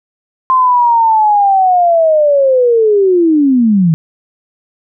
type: linear sweep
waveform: sine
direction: down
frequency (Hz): 1046.5 to 153.6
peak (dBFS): -6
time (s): 0.5-3.94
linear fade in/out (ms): 0
effects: none